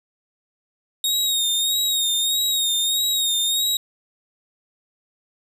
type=tone with vibrato; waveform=sawtooth; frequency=3729 Hz; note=A#7; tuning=in tune; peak=-16 dBFS; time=1.04-3.77 s; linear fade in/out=2 ms; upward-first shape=sine; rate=1.6 Hz; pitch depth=50 cents each way; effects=none